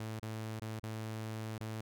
sawtooth tone with dropouts, 110 Hz, A2, in tune, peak -35 dBFS, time 0-1.81 s, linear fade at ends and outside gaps 5 ms, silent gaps 0.196-0.227 / 0.597-0.617 / 0.796-0.832 / 1.581-1.606 s, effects none

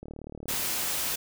click train, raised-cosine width 2 ms, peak -27 dBFS, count 20, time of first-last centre 0.03-0.537 s, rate 37.5 Hz
white noise, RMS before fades -30 dBFS, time 0.48-1.16 s, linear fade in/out 10 ms
effects none

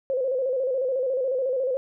sine tone with vibrato, 520 Hz, C5, 11 cents flat, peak -22 dBFS, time 0.1-1.77 s, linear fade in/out 0 ms, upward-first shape square, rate 14 Hz, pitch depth 65 cents each way, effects none

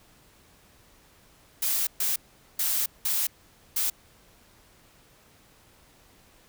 blue noise bursts at uneven times, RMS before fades -26 dBFS, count 5, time 1.62-1.87 / 2-2.16 / 2.59-2.86 / 3.05-3.27 / 3.76-3.9 s, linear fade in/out 5 ms, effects pink hiss -58 dBFS RMS until 6.48 s

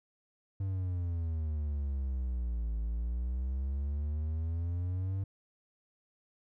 triangle exponential two-way sweep, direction down then up, 98 to 54.7 to 98 Hz, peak -29 dBFS, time 0.6-5.24 s, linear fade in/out 5 ms, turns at 2.78 s, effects none

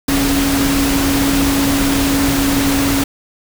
sine tone in noise, 277.2 Hz, C#4, in tune, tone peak -14 dBFS, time 0.08-3.04 s, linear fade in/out 5 ms, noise pink, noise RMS -18 dBFS, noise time 0.08-3.04 s, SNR +1 dB, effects none

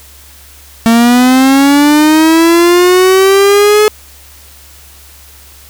45% pulse linear sweep, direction up, 226.3 to 427.5 Hz, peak -4 dBFS, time 0.86-3.88 s, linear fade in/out 0 ms, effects added 70 Hz sine -39 dBFS peak until 5.69 s + white hiss -38 dBFS RMS until 5.69 s

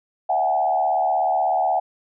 sine tone with frequency modulation, 747 Hz, F#5, 16 cents sharp, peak -17 dBFS, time 0.29-1.8 s, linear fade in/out 10 ms, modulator 76.4 Hz, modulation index 1.1, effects none

